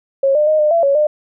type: tone with pitch steps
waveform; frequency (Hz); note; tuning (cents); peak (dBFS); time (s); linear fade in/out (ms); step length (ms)
sine; 545 / 601 / 619 / 604 / 673 / 557 / 603; C#5 / D5 / D#5 / D5 / E5 / C#5 / D5; -29 / +40 / -9 / +48 / +36 / +8 / +46; -10; 0.23-1.07; 5; 120
effects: none